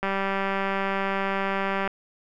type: click train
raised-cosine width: 0.5 ms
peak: -12 dBFS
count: 361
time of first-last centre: 0.03-1.876 s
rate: 195 Hz
effects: none